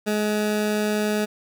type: tone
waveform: 20% pulse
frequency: 211.1 Hz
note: G#3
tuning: 29 cents sharp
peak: -16 dBFS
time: 0.06-1.26 s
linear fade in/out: 20 ms
effects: none